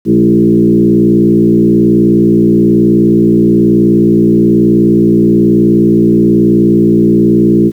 sine tone with frequency modulation, 269 Hz, C4, 48 cents sharp, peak -4 dBFS, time 0.05-7.72 s, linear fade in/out 50 ms, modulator 58.9 Hz, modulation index 1.9, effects 7-bit

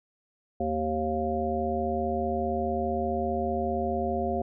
harmonic tone, 77.6 Hz, D#2, 4 cents flat, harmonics 1 / 3 / 5 / 7 / 9, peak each -35 / -32 / -32 / -33 / -30 dBFS, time 0.6-4.42 s, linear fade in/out 5 ms, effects none

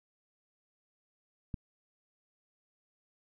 click, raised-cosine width 5 ms, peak -24 dBFS, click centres 1.542 s, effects none

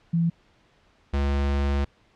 sine / square tone pair in turn, 167.8 / 70.17 Hz, E3 / C#2, +31 / +22 cents, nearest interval octave + minor third, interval 1509 cents, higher first, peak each -19 / -22 dBFS, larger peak first, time 0.13-0.3 / 1.13-1.85 s, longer second, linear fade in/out 10 ms, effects pink hiss -61 dBFS RMS until 2.15 s + low-pass 4000 Hz 12 dB/octave

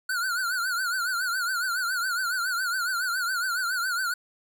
square tone with vibrato, 1455 Hz, F#6, 29 cents flat, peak -26 dBFS, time 0.09-4.14 s, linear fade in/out 5 ms, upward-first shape triangle, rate 7.2 Hz, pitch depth 130 cents each way, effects none

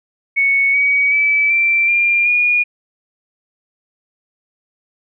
sine tone with pitch steps, 2217 / 2260 / 2303 / 2347 / 2393 / 2439 Hz, C#7 / C#7 / D7 / D7 / D7 / D#7, 0 / +33 / -34 / -2 / +32 / -35 cents, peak -11 dBFS, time 0.36-2.64 s, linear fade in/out 20 ms, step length 380 ms, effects none

